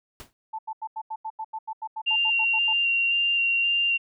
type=noise with exponential decay; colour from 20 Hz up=pink; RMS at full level=-38 dBFS; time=0.2-0.33 s; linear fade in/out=0 ms; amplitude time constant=28 ms
type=tone bursts; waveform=sine; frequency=880 Hz; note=A5; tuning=in tune; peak=-29 dBFS; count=16; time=0.53-2.733 s; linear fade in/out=10 ms; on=58 ms; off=85 ms
type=tone with vibrato; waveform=sine; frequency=2773 Hz; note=F7; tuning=13 cents flat; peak=-20 dBFS; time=2.06-3.98 s; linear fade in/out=20 ms; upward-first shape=square; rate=1.9 Hz; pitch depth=10 cents each way
effects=none